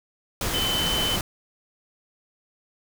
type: tone in noise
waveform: sine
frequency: 3046 Hz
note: F#7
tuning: 50 cents sharp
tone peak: -24 dBFS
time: 0.54-1.16 s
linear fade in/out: 2 ms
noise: pink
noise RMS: -27 dBFS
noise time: 0.41-1.21 s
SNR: 0 dB
effects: none